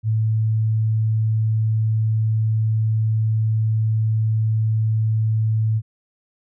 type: tone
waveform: sine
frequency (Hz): 110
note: A2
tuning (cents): 0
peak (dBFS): -16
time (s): 0.03-5.82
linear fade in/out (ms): 50
effects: none